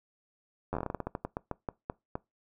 slowing click train, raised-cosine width 1 ms, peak -19 dBFS, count 19, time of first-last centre 0.73-2.154 s, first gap 10 ms, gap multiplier 1.21, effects noise-tail reverb RT60 0.2 s tail -22 dB re dry

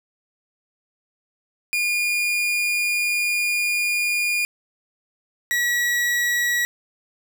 40% pulse tone pair in turn, 2427 / 1926.3 Hz, D#7 / B6, -44 / -44 cents, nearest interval major third, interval 400 cents, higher first, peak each -19 / -18 dBFS, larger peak second, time 1.73-4.45 / 5.51-6.65 s, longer first, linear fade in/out 0 ms, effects none

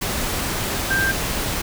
sine tone in noise, 1580 Hz, G6, 13 cents sharp, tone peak -18 dBFS, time 0.9-1.12 s, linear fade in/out 10 ms, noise pink, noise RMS -24 dBFS, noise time 0.01-1.62 s, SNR +3 dB, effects none

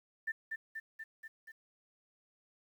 sine tone with echo, 1783 Hz, A6, 22 cents sharp, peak -33 dBFS, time 0.27-0.32 s, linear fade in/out 10 ms, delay 240 ms, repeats 5, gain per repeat -3 dB, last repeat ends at 1.52 s, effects 11-bit

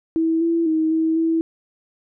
sine tone with pitch steps, 325.2 / 333.8 / 317 / 321.4 / 326.6 Hz, E4 / E4 / D#4 / E4 / E4, -23 / +22 / +32 / -44 / -16 cents, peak -16 dBFS, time 0.16-1.41 s, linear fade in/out 0 ms, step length 250 ms, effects none

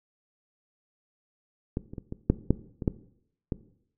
clicks, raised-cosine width 3 ms, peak -15 / -27 / -23 / -21 / -6 / -7 / -20 / -10 / -15 dBFS, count 9, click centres 1.771 / 1.935 / 1.982 / 2.124 / 2.3 / 2.506 / 2.822 / 2.878 / 3.522 s, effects noise-tail reverb RT60 0.7 s tail -17 dB re dry

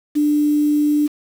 sine tone with quantisation, 296.5 Hz, D4, 17 cents sharp, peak -13 dBFS, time 0.15-1.08 s, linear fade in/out 20 ms, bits 6, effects none

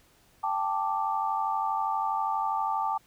sine chord, G suspended second, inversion none, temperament equal with one note detuned, 787.6 / 880 / 1174.7 Hz, G5 / A5 / D6, +8 / 0 / 0 cents, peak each -31 / -29 / -31 dBFS, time 0.43-2.98 s, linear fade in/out 10 ms, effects pink hiss -62 dBFS RMS until 3.06 s

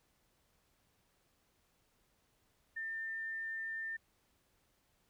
sine tone, 1798 Hz, A6, 37 cents sharp, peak -38 dBFS, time 2.76-3.97 s, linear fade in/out 10 ms, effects pink hiss -75 dBFS RMS until 5.09 s

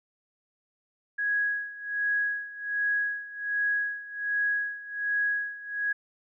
sine tone with tremolo, 1661.2 Hz, G#6, in tune, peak -23 dBFS, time 1.18-5.93 s, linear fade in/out 10 ms, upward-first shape sine, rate 1.3 Hz, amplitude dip 85%, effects none

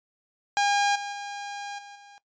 sawtooth tone with level steps, 810 Hz, G#5, 43 cents flat, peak -17 / -28 / -30 / -39 / -44 dBFS, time 0.57-2.18 s, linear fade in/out 0 ms, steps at 0.95 / 1.12 / 1.78 / 1.95 s, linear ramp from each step 10 ms, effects noise-tail reverb RT60 0.1 s tail -17 dB re dry + resampled to 16000 Hz

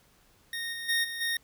25% pulse tone with level steps, 1853 Hz, A#6, 11 cents flat, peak -29 / -32 / -21 / -31 / -24 dBFS, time 0.53-1.37 s, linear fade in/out 2 ms, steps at 0.72 / 0.88 / 1.03 / 1.2 s, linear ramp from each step 20 ms, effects pink hiss -63 dBFS RMS until 1.43 s

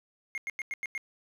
triangle tone bursts, 2141 Hz, C7, 39 cents sharp, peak -30 dBFS, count 6, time 0.35-0.978 s, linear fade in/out 0 ms, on 28 ms, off 92 ms, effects none

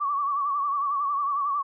sine tone with vibrato, 1138 Hz, C#6, 45 cents sharp, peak -23 dBFS, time 0-1.63 s, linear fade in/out 20 ms, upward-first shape triangle, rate 11 Hz, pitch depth 83 cents each way, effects none

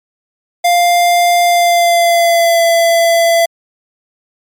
square tone with pitch glide, 699 to 672.9 Hz, F5 to E5, +1 to +35 cents, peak -8 dBFS, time 0.64-3.46 s, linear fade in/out 10 ms, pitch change -66 cents, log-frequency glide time 1.45-2.62 s, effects MP3 96 kbps

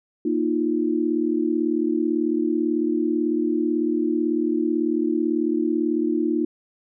sine chord, Bb suspended fourth, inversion none, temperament equal with one note detuned, 235.2 / 311.1 / 349.2 Hz, Bb3 / Eb4 / F4, +16 / 0 / 0 cents, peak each -26 / -22 / -24 dBFS, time 0.25-6.45 s, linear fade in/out 5 ms, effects none

